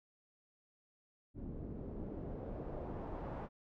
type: noise with low-pass filter sweep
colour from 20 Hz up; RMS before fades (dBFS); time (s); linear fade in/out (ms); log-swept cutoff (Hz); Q
pink; -44; 1.34-3.49; 50; 290 to 930; 1.3
effects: none